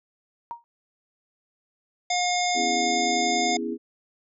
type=tone with exponential decay; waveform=sine; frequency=939 Hz; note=A#5; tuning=12 cents sharp; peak=-27 dBFS; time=0.51-0.64 s; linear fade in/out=0 ms; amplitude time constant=28 ms
type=harmonic tone; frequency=716 Hz; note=F5; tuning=43 cents sharp; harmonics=1 / 3 / 5 / 7 / 9 / 10; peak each=-24 / -29 / -31 / -32 / -34 / -34 dBFS; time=2.1-3.57 s; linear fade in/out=5 ms
type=chord; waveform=sine; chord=C# minor seventh; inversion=third; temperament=equal with one note detuned; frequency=246.9 / 277.2 / 329.6 / 412.7 Hz; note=B3 / C#4 / E4 / G#4; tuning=0 / 0 / 0 / -11 cents; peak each=-31 / -36 / -31 / -32 dBFS; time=2.54-3.78 s; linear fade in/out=50 ms
effects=none